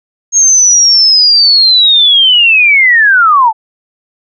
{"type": "linear sweep", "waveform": "sine", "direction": "down", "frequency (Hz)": [6550, 842], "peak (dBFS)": -3, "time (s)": [0.32, 3.53], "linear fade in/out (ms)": 50, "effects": []}